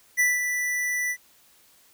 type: tone with ADSR envelope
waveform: square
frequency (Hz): 1975.5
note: B6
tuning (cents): 0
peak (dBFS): -18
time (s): 0.17-1.17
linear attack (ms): 29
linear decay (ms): 190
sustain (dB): -7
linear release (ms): 65
effects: white hiss -58 dBFS RMS until 1.93 s